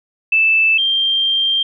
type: tone pair in turn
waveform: sine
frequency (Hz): 2637 / 3175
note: E7 / G7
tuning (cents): 0 / +21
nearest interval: minor third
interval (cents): 321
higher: second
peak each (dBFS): -10 / -13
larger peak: first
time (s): 0.32-0.78 / 0.78-1.63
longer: second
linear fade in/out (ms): 5
effects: none